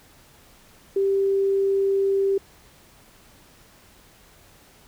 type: tone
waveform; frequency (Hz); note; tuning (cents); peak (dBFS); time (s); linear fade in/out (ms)
sine; 392; G4; 0; -18; 0.96-2.38; 5
effects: pink hiss -53 dBFS RMS until 4.87 s